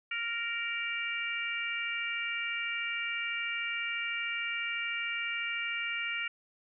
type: harmonic tone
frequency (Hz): 466.2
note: A#4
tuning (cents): 0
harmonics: 3 / 4 / 5 / 6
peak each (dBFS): -39 / -39 / -35 / -38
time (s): 0.11-6.28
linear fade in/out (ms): 5
effects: none